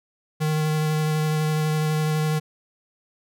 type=tone with vibrato; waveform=square; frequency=154.5 Hz; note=D#3; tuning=12 cents flat; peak=-21 dBFS; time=0.4-2.4 s; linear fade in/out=20 ms; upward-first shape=sine; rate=12 Hz; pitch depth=13 cents each way; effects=none